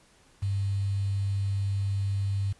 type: tone with quantisation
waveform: sine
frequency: 98.9 Hz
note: G2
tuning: 16 cents sharp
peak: -25 dBFS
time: 0.42-2.53 s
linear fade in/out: 10 ms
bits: 8
effects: pink hiss -60 dBFS RMS until 2.59 s + resampled to 24000 Hz